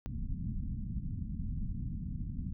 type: low-pass noise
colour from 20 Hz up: pink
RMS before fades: -37 dBFS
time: 0.06-2.53 s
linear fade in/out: 0 ms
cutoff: 240 Hz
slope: 48 dB/octave
effects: none